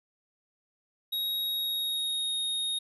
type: tone with pitch glide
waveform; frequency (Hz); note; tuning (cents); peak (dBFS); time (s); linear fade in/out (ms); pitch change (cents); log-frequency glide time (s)
square; 3788 to 3727; A#7 to A#7; +27 to -1; -29; 1.12-2.79; 10; -28; 1.4-2.37
effects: none